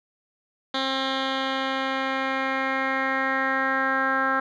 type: tone with low-pass filter sweep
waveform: 10% pulse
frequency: 266.6 Hz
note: C4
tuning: 33 cents sharp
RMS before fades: -25 dBFS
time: 0.74-4.4 s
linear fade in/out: 5 ms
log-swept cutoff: 3600 to 1500 Hz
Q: 4
effects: none